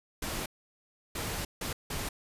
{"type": "noise bursts at uneven times", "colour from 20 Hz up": "pink", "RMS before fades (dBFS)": -35, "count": 4, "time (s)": [[0.22, 0.46], [1.15, 1.45], [1.61, 1.73], [1.9, 2.09]], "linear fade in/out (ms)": 5, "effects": ["resampled to 32000 Hz"]}